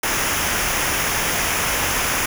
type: noise with comb filter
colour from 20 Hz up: pink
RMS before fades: -21 dBFS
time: 0.03-2.26 s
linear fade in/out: 5 ms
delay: 0.24 ms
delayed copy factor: -0.6
effects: none